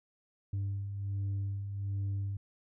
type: beating tone pair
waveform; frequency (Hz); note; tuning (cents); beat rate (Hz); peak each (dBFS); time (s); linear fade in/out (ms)
sine; 98 / 99.3; G2 / G2; 0 / +23; 1.3; -39 / -31; 0.53-2.37; 5
effects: tanh soft clip ceiling -30 dBFS